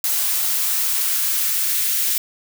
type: noise with high-pass filter sweep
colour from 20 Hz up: blue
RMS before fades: -20 dBFS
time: 0.04-2.18 s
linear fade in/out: 2 ms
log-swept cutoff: 640 to 1900 Hz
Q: 1.1
effects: none